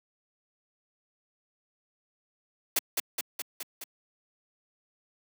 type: noise with echo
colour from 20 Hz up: white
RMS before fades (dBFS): -25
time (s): 2.76-2.79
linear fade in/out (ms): 5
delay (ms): 210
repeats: 5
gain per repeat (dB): -3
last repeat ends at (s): 3.84
effects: high-pass 200 Hz 12 dB/octave